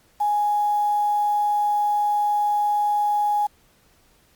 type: tone with quantisation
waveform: sine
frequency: 830.6 Hz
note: G#5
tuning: in tune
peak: -18 dBFS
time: 0.2-3.47 s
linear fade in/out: 10 ms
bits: 7
effects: pink hiss -59 dBFS RMS until 4.35 s + Opus 48 kbps